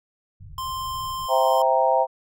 pink low-pass noise, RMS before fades -41 dBFS, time 0.4-1.27 s, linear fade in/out 10 ms, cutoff 150 Hz, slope 48 dB/octave
square tone, 1046.5 Hz, C6, in tune, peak -28 dBFS, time 0.58-1.62 s, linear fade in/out 2 ms
sine chord, C dominant seventh, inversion none, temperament equal, 523.3 / 659.3 / 784 / 932.3 Hz, C5 / E5 / G5 / Bb5, 0 / 0 / 0 / 0 cents, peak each -22 dBFS, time 1.28-2.07 s, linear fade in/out 50 ms
effects none

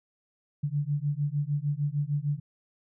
sine beating tone pair, 142.3 / 148.9 Hz, C#3 / D3, +46 / +24 cents, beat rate 6.6 Hz, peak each -29 / -29 dBFS, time 0.63-2.4 s, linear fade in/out 10 ms, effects none

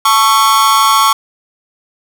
45% pulse tone with amplitude modulation, 1108.7 Hz, C#6, in tune, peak -3 dBFS, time 0.05-1.13 s, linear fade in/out 5 ms, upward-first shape sine, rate 233 Hz, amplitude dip 95%, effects none

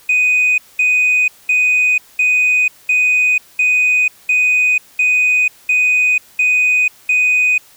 sine tone bursts, 2493 Hz, D#7, 3 cents sharp, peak -8 dBFS, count 11, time 0.09-7.58 s, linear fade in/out 5 ms, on 490 ms, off 210 ms, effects tanh soft clip ceiling -8 dBFS + white hiss -46 dBFS RMS until 7.76 s

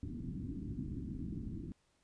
white low-pass noise, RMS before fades -42 dBFS, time 0.03-1.72 s, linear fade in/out 0 ms, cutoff 300 Hz, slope 48 dB/octave, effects pink hiss -75 dBFS RMS until 2.03 s + resampled to 22050 Hz

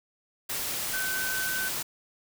sine tone in noise, 1524 Hz, G6, 49 cents flat, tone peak -30 dBFS, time 0.93-1.69 s, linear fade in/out 10 ms, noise white, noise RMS -32 dBFS, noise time 0.49-1.83 s, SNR -1 dB, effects none

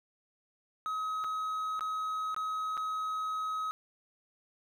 triangle tone with dropouts, 1272 Hz, D#6, 38 cents sharp, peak -30 dBFS, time 0.86-3.71 s, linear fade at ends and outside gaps 0 ms, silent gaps 1.24-1.244 / 1.794-1.808 / 2.345-2.364 / 2.77-2.776 s, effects none

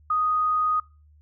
sine tone, 1244.5 Hz, D#6, in tune, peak -20 dBFS, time 0.1-0.8 s, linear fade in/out 5 ms, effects noise-tail reverb RT60 0.3 s tail -24 dB re dry + added 75 Hz sine -52 dBFS peak until 1.21 s

